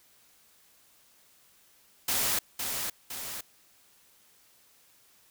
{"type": "noise with echo", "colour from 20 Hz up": "white", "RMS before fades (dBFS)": -28, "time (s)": [2.08, 2.39], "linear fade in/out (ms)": 5, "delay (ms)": 510, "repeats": 2, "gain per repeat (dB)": -5, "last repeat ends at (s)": 3.41, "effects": ["white hiss -62 dBFS RMS until 5.3 s"]}